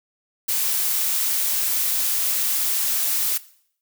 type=noise; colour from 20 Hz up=blue; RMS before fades=-22 dBFS; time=0.48-3.38 s; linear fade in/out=10 ms; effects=noise-tail reverb RT60 0.6 s tail -18 dB re dry